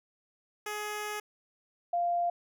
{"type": "tone pair in turn", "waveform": ["10% pulse", "sine"], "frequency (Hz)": [420, 695.6], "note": ["G#4", "F5"], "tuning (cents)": [19, -7], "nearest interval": "major sixth", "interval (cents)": 874, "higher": "second", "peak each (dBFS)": -26, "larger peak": "neither", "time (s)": [[0.66, 1.2], [1.93, 2.3]], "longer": "first", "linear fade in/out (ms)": 5, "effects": []}